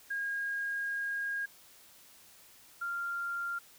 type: tone pair in turn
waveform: sine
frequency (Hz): 1628 / 1390.6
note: G#6 / F6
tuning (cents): -35 / -8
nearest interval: minor third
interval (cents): 273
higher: first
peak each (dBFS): -32 / -33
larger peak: first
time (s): 0.1-1.46 / 2.81-3.59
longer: first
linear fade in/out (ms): 10
effects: white hiss -58 dBFS RMS until 3.78 s